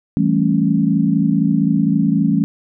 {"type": "chord", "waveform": "sine", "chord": "A dominant seventh", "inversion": "second", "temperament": "equal with one note detuned", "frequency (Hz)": [164.81, 196, 220, 275.9], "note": ["E3", "G3", "A3", "C#4"], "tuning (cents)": [0, 0, 0, -8], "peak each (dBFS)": -18, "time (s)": [0.17, 2.44], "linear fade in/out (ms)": 0, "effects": []}